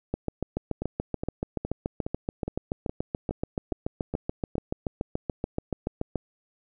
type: two click trains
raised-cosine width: 2 ms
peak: -17 / -14 dBFS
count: 10 / 43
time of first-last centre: 0.82-4.554 / 0.14-6.157 s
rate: 2.41 / 6.98 Hz
effects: none